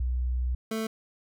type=tone pair in turn; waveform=sine / 25% pulse; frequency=62.1 / 221.3 Hz; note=B1 / A3; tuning=+10 / +10 cents; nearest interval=octave + minor seventh; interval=2200 cents; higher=second; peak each=-25 dBFS; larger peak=neither; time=0-0.55 / 0.71-0.87 s; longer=first; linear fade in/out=5 ms; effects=none